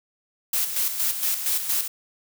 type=noise with tremolo; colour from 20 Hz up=blue; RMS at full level=-23 dBFS; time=0.53-1.88 s; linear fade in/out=5 ms; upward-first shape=square; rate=4.3 Hz; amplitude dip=55%; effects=none